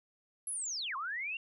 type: linear two-way sweep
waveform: sine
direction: down then up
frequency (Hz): 11175 to 1008 to 2798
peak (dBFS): -35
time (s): 0.47-1.37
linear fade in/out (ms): 2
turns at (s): 0.96
effects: none